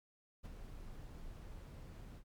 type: noise with ADSR envelope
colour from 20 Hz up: brown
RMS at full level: -44 dBFS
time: 0.43-2.24 s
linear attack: 26 ms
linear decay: 19 ms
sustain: -6 dB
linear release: 75 ms
effects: MP3 96 kbps

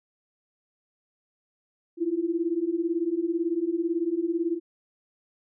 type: beating tone pair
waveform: sine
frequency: 325.4 / 343.4 Hz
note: E4 / F4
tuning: -22 / -29 cents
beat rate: 18 Hz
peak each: -28 / -26 dBFS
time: 1.97-4.6 s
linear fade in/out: 50 ms
effects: none

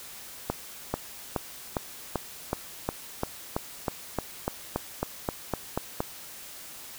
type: accelerating click train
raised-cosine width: 1 ms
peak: -12 dBFS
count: 18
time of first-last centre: 0.5-6.005 s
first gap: 440 ms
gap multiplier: 0.96
effects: white hiss -44 dBFS RMS until 6.98 s

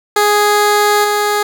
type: tone with level steps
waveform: 15% pulse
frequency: 415.3 Hz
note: G#4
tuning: in tune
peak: -3 / -6 dBFS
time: 0.16-1.43 s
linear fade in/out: 5 ms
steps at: 1.04 s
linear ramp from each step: 5 ms
effects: none

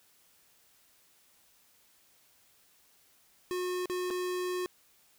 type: tone with dropouts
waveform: square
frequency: 362.3 Hz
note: F#4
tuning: 36 cents flat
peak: -32 dBFS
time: 3.51-4.66 s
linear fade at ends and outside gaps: 0 ms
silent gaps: 3.857-3.898 / 4.103-4.108 s
effects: white hiss -65 dBFS RMS until 5.18 s

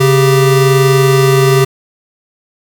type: tone pair together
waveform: square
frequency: 137.64 / 392 Hz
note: C#3 / G4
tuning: -12 / 0 cents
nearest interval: octave + tritone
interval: 1812 cents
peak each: -10 dBFS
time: 0-1.65 s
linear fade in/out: 10 ms
effects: none

